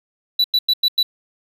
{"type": "tone bursts", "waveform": "triangle", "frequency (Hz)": 3951, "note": "B7", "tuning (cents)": 0, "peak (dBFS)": -11, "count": 5, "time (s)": [0.39, 1.03], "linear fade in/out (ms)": 5, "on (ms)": 52, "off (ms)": 95, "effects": []}